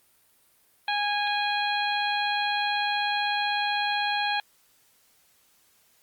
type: harmonic tone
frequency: 824 Hz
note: G#5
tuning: 14 cents flat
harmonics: 1 / 2 / 3 / 4 / 5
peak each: -27 / -30 / -32 / -33 / -34 dBFS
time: 0.88-4.4 s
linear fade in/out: 2 ms
effects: white hiss -63 dBFS RMS until 6.02 s + Opus 32 kbps